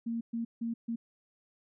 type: tone bursts at uneven times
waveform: sine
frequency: 231.1 Hz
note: A#3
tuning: 15 cents flat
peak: -31 dBFS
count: 4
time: 0.06-0.21 / 0.33-0.45 / 0.61-0.74 / 0.88-0.96 s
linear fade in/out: 10 ms
effects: none